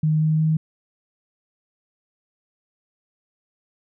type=tone with pitch steps; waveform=sine; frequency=155.1 / 156.27 / 157.45 Hz; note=D#3 / D#3 / D#3; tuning=-5 / +8 / +21 cents; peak=-16 dBFS; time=0.03-0.57 s; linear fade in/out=5 ms; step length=180 ms; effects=none